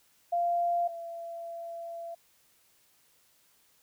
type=tone pair in turn; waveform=sine; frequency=693 / 676 Hz; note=F5 / E5; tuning=-14 / +43 cents; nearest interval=unison; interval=43 cents; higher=first; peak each=-25 / -37 dBFS; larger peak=first; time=0.32-0.88 / 0.88-2.15 s; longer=second; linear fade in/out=10 ms; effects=white hiss -66 dBFS RMS until 3.82 s